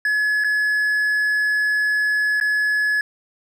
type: tone with dropouts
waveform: triangle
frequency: 1700 Hz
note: G#6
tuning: 40 cents sharp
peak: -15 dBFS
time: 0.05-3.01 s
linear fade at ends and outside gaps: 2 ms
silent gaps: 0.439-0.444 / 2.401-2.411 s
effects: none